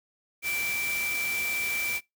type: tone in noise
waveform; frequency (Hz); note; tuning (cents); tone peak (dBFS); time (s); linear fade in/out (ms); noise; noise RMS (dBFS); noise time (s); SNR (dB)
sine; 2337; D7; -9; -28; 0.42-2.01; 50; white; -35; 0.42-2.01; +4
effects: noise-tail reverb RT60 0.2 s tail -25 dB re dry